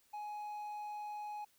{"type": "tone", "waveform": "triangle", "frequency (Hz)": 837, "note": "G#5", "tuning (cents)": 13, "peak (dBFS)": -39, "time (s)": [0.13, 1.45], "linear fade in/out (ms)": 10, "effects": ["white hiss -71 dBFS RMS until 1.58 s"]}